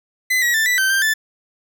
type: tone with pitch steps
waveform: 40% pulse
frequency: 2025 / 1916 / 1773 / 1972 / 1548 / 1578 / 1753 Hz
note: B6 / A#6 / A6 / B6 / G6 / G6 / A6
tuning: +43 / +47 / +13 / -3 / -22 / +11 / -7 cents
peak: -14 dBFS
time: 0.3-1.14 s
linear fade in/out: 10 ms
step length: 120 ms
effects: none